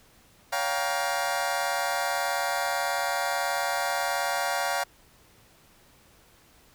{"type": "chord", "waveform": "25% pulse", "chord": "G half-diminished seventh", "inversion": "second", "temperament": "just", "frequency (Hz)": [564.5, 705.6, 784, 940.8], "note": ["Db5", "F5", "G5", "Bb5"], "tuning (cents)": [31, 18, 0, 16], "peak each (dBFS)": [-29, -26, -28, -29], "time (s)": [0.52, 4.84], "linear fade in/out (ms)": 10, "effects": ["pink hiss -58 dBFS RMS until 6.74 s"]}